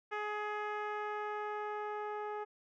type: tone with low-pass filter sweep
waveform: 10% pulse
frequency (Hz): 420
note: G#4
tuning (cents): +19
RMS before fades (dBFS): -39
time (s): 0.11-2.45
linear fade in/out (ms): 20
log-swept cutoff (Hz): 1900 to 910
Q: 0.89
effects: none